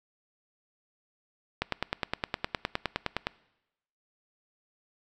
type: click train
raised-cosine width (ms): 0.3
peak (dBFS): -11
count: 17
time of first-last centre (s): 1.62-3.269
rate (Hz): 9.7
effects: noise-tail reverb RT60 0.9 s tail -22 dB re dry